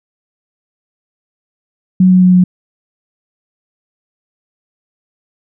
sine tone with pitch steps, 185 / 183.72 / 182.45 / 181.19 Hz, F#3 / F#3 / F#3 / F#3, 0 / -12 / -24 / -36 cents, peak -4 dBFS, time 2-2.44 s, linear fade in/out 5 ms, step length 110 ms, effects none

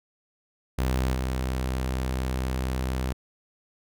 sawtooth tone with level steps, 64.3 Hz, C2, 30 cents flat, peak -19 / -22 dBFS, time 0.78-3.13 s, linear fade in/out 10 ms, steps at 1.13 s, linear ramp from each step 20 ms, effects none

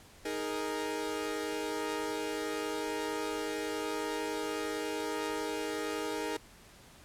sawtooth chord, D# suspended fourth, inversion none, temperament equal, 311.1 / 415.3 / 466.2 Hz, D#4 / G#4 / A#4, 0 / 0 / 0 cents, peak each -34 dBFS, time 0.25-6.37 s, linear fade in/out 5 ms, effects pink hiss -56 dBFS RMS until 7.04 s + low-pass 12000 Hz 12 dB/octave

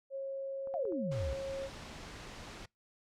sine tone, 543 Hz, C#5, 36 cents flat, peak -36 dBFS, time 0.1-1.7 s, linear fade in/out 50 ms
clicks, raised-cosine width 1 ms, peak -39 dBFS, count 4, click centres 0.673 / 0.853 / 0.923 / 1.289 s
sine exponential sweep, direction down, 740 to 58.27 Hz, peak -34 dBFS, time 0.74-1.33 s, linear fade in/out 0 ms
pink noise, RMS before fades -47 dBFS, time 1.11-2.66 s, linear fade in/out 10 ms
effects noise-tail reverb RT60 0.2 s tail -26 dB re dry + low-pass 6000 Hz 12 dB/octave

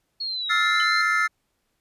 sine linear two-way sweep, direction down then up, 4353 to 3729 to 4172 Hz, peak -26 dBFS, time 0.2-1.02 s, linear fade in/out 10 ms, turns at 0.53 s
triangle chord, F major seventh, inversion third, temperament equal with one note detuned, 1301.9 / 1396.9 / 1760 / 2093 Hz, E6 / F6 / A6 / C7, -22 / 0 / 0 / 0 cents, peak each -23 dBFS, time 0.49-1.28 s, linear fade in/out 20 ms
sine tone with exponential decay, 3039 Hz, F#7, 46 cents sharp, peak -28 dBFS, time 0.8-0.88 s, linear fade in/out 1 ms, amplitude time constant 17 ms
effects pink hiss -73 dBFS RMS until 1.8 s + resampled to 32000 Hz

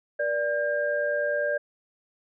sine tone cluster, 477.4 / 587 / 1604 Hz, A#4 / D5 / G6, +41 / -1 / +39 cents, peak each -34 / -25 / -29 dBFS, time 0.19-1.58 s, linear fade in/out 10 ms, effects none

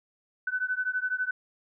sine beating tone pair, 1499 / 1511 Hz, F#6 / F#6, +22 / +36 cents, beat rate 12 Hz, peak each -30 dBFS, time 0.47-1.31 s, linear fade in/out 5 ms, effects none

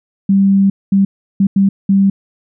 sine tone bursts at uneven times, 196 Hz, G3, in tune, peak -7 dBFS, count 5, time 0.29-0.7 / 0.92-1.05 / 1.4-1.47 / 1.56-1.69 / 1.89-2.1 s, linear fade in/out 5 ms, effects none

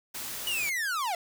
white noise, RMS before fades -37 dBFS, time 0.14-0.7 s, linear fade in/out 10 ms
45% pulse linear sweep, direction down, 2960 to 659.3 Hz, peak -28 dBFS, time 0.47-1.15 s, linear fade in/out 2 ms
effects none

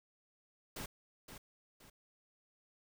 pink noise with echo, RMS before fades -44 dBFS, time 0.76-0.86 s, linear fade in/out 5 ms, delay 520 ms, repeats 2, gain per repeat -8 dB, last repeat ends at 1.9 s, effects none

